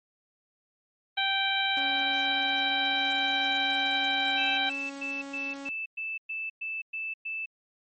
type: harmonic tone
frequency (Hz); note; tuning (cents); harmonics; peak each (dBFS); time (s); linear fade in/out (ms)
781; G5; -7; 1 / 2 / 3 / 4 / 5; -31 / -31 / -31 / -31 / -31; 1.17-4.7; 10
type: tone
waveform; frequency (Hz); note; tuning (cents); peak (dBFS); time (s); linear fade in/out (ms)
sawtooth; 277.4; C#4; +1; -34; 1.77-5.69; 0
type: noise with tremolo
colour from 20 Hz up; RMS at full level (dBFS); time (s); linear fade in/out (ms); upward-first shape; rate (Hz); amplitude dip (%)
blue; -46; 3.11-5; 0; sine; 12; 55
type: tone bursts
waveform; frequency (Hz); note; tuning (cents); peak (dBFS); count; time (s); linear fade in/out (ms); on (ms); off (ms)
sine; 2637; E7; 0; -31; 10; 4.37-7.46; 10; 210; 110
effects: MP3 32 kbps